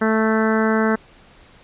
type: harmonic tone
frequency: 220 Hz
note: A3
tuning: in tune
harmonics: 1 / 2 / 3 / 4 / 5 / 6 / 7 / 8 / 9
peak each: -18 / -21 / -26 / -28 / -29 / -27 / -26 / -30 / -34 dBFS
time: 0.01-0.96 s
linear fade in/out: 10 ms
effects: pink hiss -49 dBFS RMS until 1.63 s + resampled to 8000 Hz